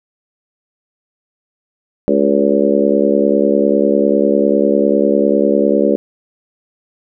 harmonic tone with a mistuned harmonic, 70 Hz, C#2, 18 cents sharp, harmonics 3 / 4 / 5 / 6 / 7 / 8, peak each -17 / -17 / -17 / -17 / -17 / -17 dBFS, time 2.08-5.96 s, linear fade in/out 0 ms, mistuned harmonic 8, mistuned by +23 cents, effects none

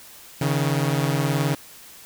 sawtooth beating tone pair, 138.5 / 157.5 Hz, C#3 / D#3, -1 / +21 cents, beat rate 19 Hz, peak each -18 / -20 dBFS, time 0.41-1.55 s, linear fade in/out 5 ms, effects white hiss -45 dBFS RMS until 2.05 s

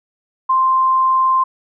sine tone, 1046.5 Hz, C6, in tune, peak -11 dBFS, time 0.49-1.44 s, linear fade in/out 10 ms, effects none

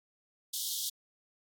pink high-pass noise, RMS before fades -35 dBFS, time 0.53-0.9 s, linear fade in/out 10 ms, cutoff 3200 Hz, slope 96 dB/octave, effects AAC 64 kbps

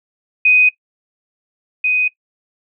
sine tone pair in turn, 2500 / 2500 Hz, D#7 / D#7, +8 / +8 cents, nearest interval unison, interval 0 cents, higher neither, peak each -8 / -13 dBFS, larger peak first, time 0.45-0.69 / 1.84-2.08 s, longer neither, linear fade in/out 5 ms, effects noise-tail reverb RT60 0.1 s tail -19 dB re dry

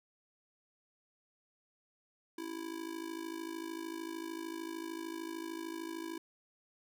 square tone with amplitude modulation, 329.6 Hz, E4, in tune, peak -37 dBFS, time 2.38-6.18 s, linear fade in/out 5 ms, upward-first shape sine, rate 53.3 Hz, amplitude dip 80%, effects none

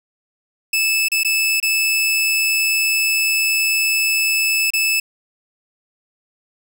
sawtooth tone with dropouts, 2619 Hz, E7, 12 cents flat, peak -12 dBFS, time 0.73-5 s, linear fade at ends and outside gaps 5 ms, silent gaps 1.085-1.117 / 1.234-1.247 / 1.601-1.627 / 4.705-4.735 s, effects none

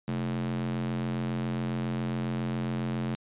square tone with high-pass filter, 43.65 Hz, F1, in tune, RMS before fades -31 dBFS, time 0.08-3.15 s, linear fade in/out 0 ms, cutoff 170 Hz, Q 8.9, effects resampled to 8000 Hz

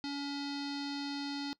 square tone with low-pass filter, 283.3 Hz, C#4, 38 cents sharp, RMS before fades -38 dBFS, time 0.04-1.53 s, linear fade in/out 0 ms, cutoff 4500 Hz, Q 7.3, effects noise-tail reverb RT60 0.1 s tail -22 dB re dry

